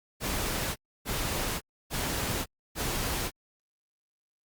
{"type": "noise bursts", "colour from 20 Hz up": "pink", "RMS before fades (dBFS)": -31, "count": 4, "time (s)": [0.2, 3.31], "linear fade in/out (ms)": 50, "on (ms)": 560, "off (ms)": 290, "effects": ["Opus 48 kbps"]}